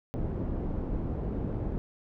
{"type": "low-pass noise", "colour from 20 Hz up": "pink", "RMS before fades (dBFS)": -32, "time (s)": [0.14, 1.78], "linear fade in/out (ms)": 0, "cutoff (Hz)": 410, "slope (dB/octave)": 12, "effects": []}